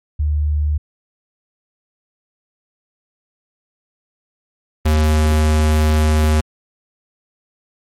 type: tone pair in turn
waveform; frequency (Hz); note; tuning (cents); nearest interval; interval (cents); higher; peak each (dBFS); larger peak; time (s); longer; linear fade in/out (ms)
sine / square; 74.6 / 77.1; D2 / D#2; +28 / -15; minor second; 57; second; -14 / -12; second; 0.19-0.78 / 4.85-6.41; second; 10
effects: MP3 64 kbps